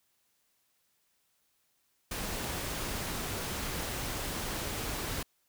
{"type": "noise", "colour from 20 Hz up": "pink", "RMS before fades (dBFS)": -36, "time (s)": [2.11, 5.23], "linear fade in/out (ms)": 5, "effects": ["white hiss -74 dBFS RMS until 5.48 s"]}